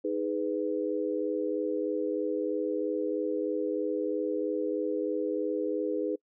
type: chord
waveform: sine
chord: G# minor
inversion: second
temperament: just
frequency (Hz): 311.5 / 415.3 / 498.4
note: D#4 / G#4 / B4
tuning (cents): +2 / 0 / +16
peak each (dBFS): -32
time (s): 0.04-6.16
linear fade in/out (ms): 10
effects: noise-tail reverb RT60 0.1 s tail -26 dB re dry